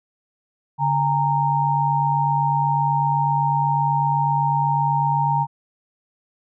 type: tone cluster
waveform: sine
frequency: 144 / 817 / 925 Hz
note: D3 / G#5 / A#5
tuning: -34 / -29 / -14 cents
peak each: -22 / -24 / -19 dBFS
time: 0.78-5.47 s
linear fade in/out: 50 ms
effects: none